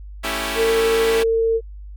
5% pulse chord, A dominant seventh, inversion none, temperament equal, 220 / 277.2 / 329.6 / 392 Hz, A3 / C#4 / E4 / G4, 0 / 0 / 0 / 0 cents, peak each -18 / -16 / -16 / -18 dBFS, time 0.23-1.24 s, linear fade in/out 20 ms
sine tone, 452.9 Hz, A#4, 50 cents flat, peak -15 dBFS, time 0.55-1.61 s, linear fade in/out 50 ms
effects added 50 Hz sine -33 dBFS peak until 1.96 s

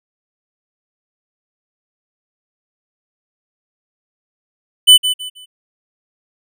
square tone with echo, 3000 Hz, F#7, 23 cents sharp, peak -3 dBFS, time 4.87-4.98 s, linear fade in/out 20 ms, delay 160 ms, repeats 3, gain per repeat -11 dB, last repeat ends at 5.46 s, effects none

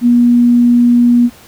sine tone, 240.7 Hz, B3, 44 cents flat, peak -5 dBFS, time 0.01-1.3 s, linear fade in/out 50 ms, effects pink hiss -40 dBFS RMS until 1.47 s

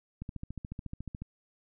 click train, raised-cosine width 5 ms, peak -26 dBFS, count 15, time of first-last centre 0.22-1.22 s, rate 14 Hz, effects none

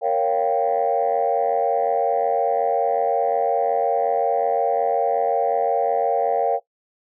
sine chord, G half-diminished seventh, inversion first, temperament equal, 466.2 / 554.4 / 698.5 / 784 Hz, Bb4 / Db5 / F5 / G5, 0 / 0 / 0 / 0 cents, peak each -22 dBFS, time 0.01-6.6 s, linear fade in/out 50 ms, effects noise-tail reverb RT60 0.1 s tail -17 dB re dry + tanh soft clip ceiling -10 dBFS

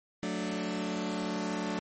sawtooth chord, D major, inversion first, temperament just, 183.54 / 220.2 / 293.7 Hz, F#3 / A3 / D4, -14 / +2 / 0 cents, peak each -32 dBFS, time 0.23-1.79 s, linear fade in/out 0 ms, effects MP3 32 kbps

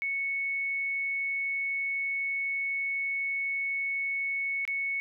sine tone with dropouts, 2212 Hz, C#7, 4 cents flat, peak -28 dBFS, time 0.02-5 s, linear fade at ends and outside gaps 0 ms, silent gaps 4.652-4.677 s, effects none

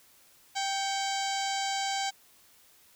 harmonic tone with a mistuned harmonic, 784 Hz, G5, in tune, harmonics 1 / 2 / 3 / 4 / 5 / 6 / 7 / 8 / 9 / 10, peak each -31 / -39 / -40 / -38 / -41 / -40 / -44 / -44 / -41 / -45 dBFS, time 0.55-2.11 s, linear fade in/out 20 ms, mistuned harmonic 3, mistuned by -86 cents, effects white hiss -60 dBFS RMS until 2.95 s

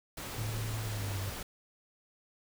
pink noise, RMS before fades -41 dBFS, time 0.17-1.43 s, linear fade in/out 5 ms
sine tone with pitch glide, 110 to 98 Hz, A2 to G2, 0 to 0 cents, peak -34 dBFS, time 0.38-1.3 s, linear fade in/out 5 ms, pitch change -200 cents, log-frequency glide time 0.81-1.17 s
effects none

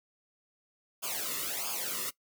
white noise with flanger, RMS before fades -35 dBFS, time 1.02-2.11 s, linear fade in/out 20 ms, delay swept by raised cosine 0.51 to 1.29 ms, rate 1.5 Hz, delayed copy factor -0.95, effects noise-tail reverb RT60 0.1 s tail -20 dB re dry

